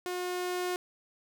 sawtooth tone with level ramp, 360 Hz, F#4, 47 cents flat, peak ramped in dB -29 to -26 dBFS, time 0.06-0.76 s, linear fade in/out 0 ms, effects none

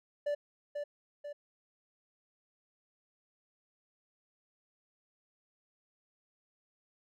triangle tone with echo, 583 Hz, D5, 13 cents flat, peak -28 dBFS, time 0.26-0.35 s, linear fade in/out 10 ms, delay 490 ms, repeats 2, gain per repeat -5 dB, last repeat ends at 1.33 s, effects none

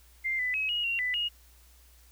sine tone with pitch steps, 2096 / 1998 / 2556 / 2886 / 2755 / 1993 / 2870 Hz, C7 / B6 / D#7 / F#7 / F7 / B6 / F7, +2 / +20 / +46 / -44 / -24 / +15 / +47 cents, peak -27 dBFS, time 0.24-1.29 s, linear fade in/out 20 ms, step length 150 ms, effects added 60 Hz sine -56 dBFS peak until 2.11 s + white hiss -61 dBFS RMS until 2.11 s

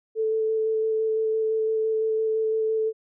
sine tone with vibrato, 440 Hz, A4, in tune, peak -21 dBFS, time 0.15-2.93 s, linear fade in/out 50 ms, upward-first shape square, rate 5.9 Hz, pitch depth 8 cents each way, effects none

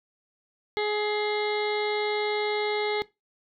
harmonic tone, 420 Hz, G#4, 19 cents sharp, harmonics 1 / 2 / 3 / 4 / 5 / 7 / 8 / 9 / 10, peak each -26 / -32 / -41 / -42 / -33 / -46 / -40 / -42 / -40 dBFS, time 0.77-3.02 s, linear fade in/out 0 ms, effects noise-tail reverb RT60 0.2 s tail -18 dB re dry

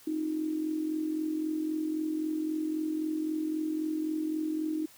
sine tone with amplitude modulation, 312 Hz, D#4, 5 cents sharp, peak -26 dBFS, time 0.07-4.86 s, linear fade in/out 5 ms, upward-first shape sine, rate 43.8 Hz, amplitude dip 60%, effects white hiss -56 dBFS RMS until 4.97 s

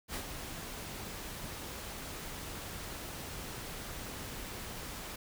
pink noise with ADSR envelope, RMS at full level -37 dBFS, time 0.08-5.16 s, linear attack 66 ms, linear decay 78 ms, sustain -6 dB, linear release 5 ms, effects none

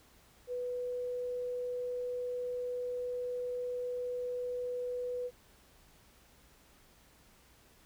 sine tone, 493.9 Hz, B4, in tune, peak -34 dBFS, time 0.47-5.31 s, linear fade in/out 50 ms, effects added 60 Hz sine -69 dBFS peak until 7.85 s + pink hiss -63 dBFS RMS until 7.85 s

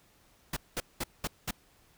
pink noise bursts, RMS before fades -33 dBFS, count 5, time 0.53-1.51 s, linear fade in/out 5 ms, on 36 ms, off 200 ms, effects pink hiss -64 dBFS RMS until 1.97 s

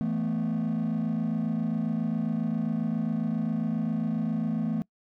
triangle chord, E suspended fourth, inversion none, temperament just, 164.81 / 219.8 / 247.2 Hz, E3 / A3 / B3, 0 / -2 / +2 cents, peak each -28 / -25 / -29 dBFS, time 0.01-4.82 s, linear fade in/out 0 ms, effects noise-tail reverb RT60 0.1 s tail -24 dB re dry + tanh soft clip ceiling -20 dBFS

